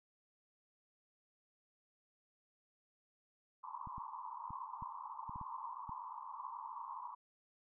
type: band-pass noise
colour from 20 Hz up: white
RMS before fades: -47 dBFS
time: 3.63-7.15 s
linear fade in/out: 10 ms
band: 900 to 1100 Hz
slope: 96 dB/octave
type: clicks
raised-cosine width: 5 ms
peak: -38 dBFS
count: 8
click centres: 3.873 / 3.981 / 4.506 / 4.824 / 5.295 / 5.359 / 5.413 / 5.894 s
effects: none